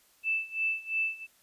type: tone with tremolo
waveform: sine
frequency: 2641 Hz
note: E7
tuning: 3 cents sharp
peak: -25 dBFS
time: 0.23-1.27 s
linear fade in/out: 50 ms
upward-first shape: sine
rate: 2.9 Hz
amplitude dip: 90%
effects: white hiss -64 dBFS RMS until 1.42 s + resampled to 32000 Hz